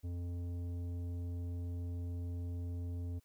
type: tone with tanh clipping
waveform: triangle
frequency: 87.31 Hz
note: F2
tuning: in tune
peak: -39 dBFS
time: 0.03-3.2 s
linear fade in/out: 20 ms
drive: 15 dB
effects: white hiss -75 dBFS RMS until 3.24 s